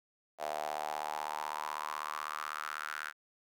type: tone with high-pass filter sweep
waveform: sawtooth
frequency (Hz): 76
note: D#2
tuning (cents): -40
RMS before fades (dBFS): -39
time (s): 0.38-3.13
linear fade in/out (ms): 50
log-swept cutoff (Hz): 670 to 1500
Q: 5.3
effects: none